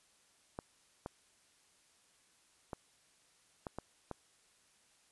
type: clicks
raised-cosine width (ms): 1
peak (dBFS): -26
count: 6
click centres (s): 0.589 / 1.061 / 2.732 / 3.668 / 3.786 / 4.113
effects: white hiss -69 dBFS RMS until 5.11 s + resampled to 24000 Hz